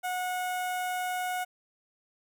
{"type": "tone with notch filter", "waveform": "sawtooth", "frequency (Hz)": 730, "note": "F#5", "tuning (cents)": -24, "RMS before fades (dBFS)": -32, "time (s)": [0.03, 1.45], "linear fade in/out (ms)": 20, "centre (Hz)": 4600, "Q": 1.2, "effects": []}